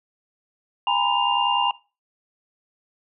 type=tone cluster; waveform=sine; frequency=814 / 936 / 1006 / 2802 Hz; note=G#5 / A#5 / B5 / F7; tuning=-35 / +7 / +32 / +5 cents; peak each=-24 dBFS; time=0.87-1.71 s; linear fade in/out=2 ms; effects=noise-tail reverb RT60 0.3 s tail -20 dB re dry